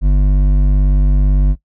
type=tone with hard clipping; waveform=sine; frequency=49 Hz; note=G1; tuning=in tune; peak=-10 dBFS; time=0.01-1.56 s; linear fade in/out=50 ms; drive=9 dB; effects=noise-tail reverb RT60 0.1 s tail -18 dB re dry